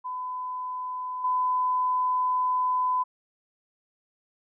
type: tone with level steps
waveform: sine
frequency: 1007 Hz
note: B5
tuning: 33 cents sharp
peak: -30 / -22 dBFS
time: 0.04-3.04 s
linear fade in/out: 20 ms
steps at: 1.24 s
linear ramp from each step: 5 ms
effects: none